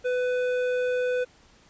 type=tone with hard clipping; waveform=triangle; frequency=499.1 Hz; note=B4; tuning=18 cents sharp; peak=-25 dBFS; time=0.04-1.25 s; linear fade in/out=20 ms; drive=14 dB; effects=pink hiss -57 dBFS RMS until 1.69 s + resampled to 16000 Hz

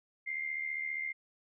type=tone with amplitude modulation; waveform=sine; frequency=2102 Hz; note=C7; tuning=7 cents sharp; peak=-31 dBFS; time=0.26-1.13 s; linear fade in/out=20 ms; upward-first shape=sine; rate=75 Hz; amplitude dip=65%; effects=none

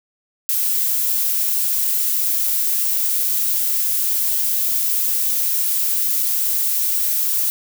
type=noise; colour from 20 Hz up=violet; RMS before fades=-19 dBFS; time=0.49-7.5 s; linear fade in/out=0 ms; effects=none

